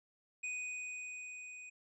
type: tone with level ramp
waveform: square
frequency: 2489 Hz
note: D#7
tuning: in tune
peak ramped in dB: -38 to -49 dBFS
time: 0.43-1.7 s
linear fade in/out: 10 ms
effects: resampled to 24000 Hz